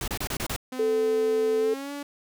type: noise bursts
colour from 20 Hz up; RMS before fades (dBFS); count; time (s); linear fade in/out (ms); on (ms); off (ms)
pink; -30; 6; 0.01-0.563; 2; 68; 29
type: tone with pitch glide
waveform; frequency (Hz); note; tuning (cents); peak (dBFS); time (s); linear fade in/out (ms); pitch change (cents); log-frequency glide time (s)
sawtooth; 256.1 to 285.8; C4 to D4; -37 to -47; -29; 0.72-2.03; 5; +190; 1.58-1.92
type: tone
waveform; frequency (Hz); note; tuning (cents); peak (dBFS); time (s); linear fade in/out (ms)
sine; 440; A4; 0; -21; 0.79-1.74; 5
effects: none